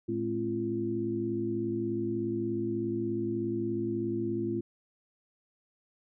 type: tone cluster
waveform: sine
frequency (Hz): 112.2 / 214 / 265.7 / 342.4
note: A2 / A3 / C4 / F4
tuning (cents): +34 / -48 / +27 / -34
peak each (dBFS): -38 / -36 / -37 / -31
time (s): 0.08-4.61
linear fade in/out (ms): 10
effects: none